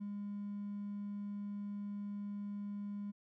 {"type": "tone with hard clipping", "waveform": "triangle", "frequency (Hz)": 203.6, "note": "G#3", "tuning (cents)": -34, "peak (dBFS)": -40, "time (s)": [0, 3.12], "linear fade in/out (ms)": 20, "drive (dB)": 4, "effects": []}